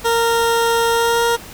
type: tone with pitch glide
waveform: 20% pulse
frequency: 462.9 to 468 Hz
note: A#4 to A#4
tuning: -12 to +7 cents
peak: -9 dBFS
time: 0.04-1.37 s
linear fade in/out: 20 ms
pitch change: +19 cents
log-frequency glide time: 0.92-1.23 s
effects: pink hiss -36 dBFS RMS until 1.53 s